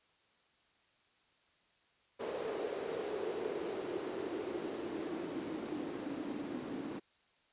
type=noise with band-pass filter sweep; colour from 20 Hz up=white; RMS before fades=-40 dBFS; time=2.19-7 s; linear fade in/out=20 ms; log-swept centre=460 to 270 Hz; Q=4.4; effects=white hiss -71 dBFS RMS until 7.52 s + resampled to 8000 Hz